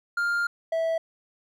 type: tone pair in turn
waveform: triangle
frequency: 1402 / 654.4 Hz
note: F6 / E5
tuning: +6 / -13 cents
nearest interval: octave + minor second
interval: 1319 cents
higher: first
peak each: -21 dBFS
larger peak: neither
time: 0.17-0.47 / 0.72-0.98 s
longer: first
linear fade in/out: 5 ms
effects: none